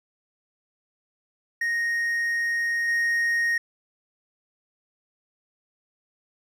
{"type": "tone with level steps", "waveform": "triangle", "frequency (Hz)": 1864.7, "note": "A#6", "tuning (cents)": 0, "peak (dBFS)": [-21, -19], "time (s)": [1.61, 3.58], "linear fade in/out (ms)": 5, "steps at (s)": 2.88, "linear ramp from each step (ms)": 2, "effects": []}